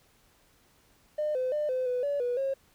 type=tone with pitch steps; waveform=triangle; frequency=604 / 511 / 599 / 512 / 497.3 / 572 / 488 / 541 Hz; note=D5 / C5 / D5 / C5 / B4 / D5 / B4 / C#5; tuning=+48 / -41 / +34 / -38 / +12 / -46 / -21 / -42 cents; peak=-23 dBFS; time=1.18-2.54 s; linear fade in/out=10 ms; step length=170 ms; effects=tanh soft clip ceiling -24 dBFS + pink hiss -64 dBFS RMS until 2.74 s